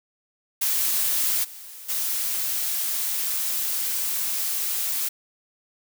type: noise with level steps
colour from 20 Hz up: blue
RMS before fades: -23 / -41 / -26 dBFS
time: 0.61-5.09 s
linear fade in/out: 10 ms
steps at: 1.43 / 1.88 s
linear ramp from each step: 20 ms
effects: none